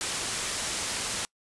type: low-pass noise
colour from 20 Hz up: white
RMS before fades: -32 dBFS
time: 0.01-1.25 s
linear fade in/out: 0 ms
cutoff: 9800 Hz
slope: 24 dB/octave
effects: noise-tail reverb RT60 0.1 s tail -26 dB re dry + resampled to 24000 Hz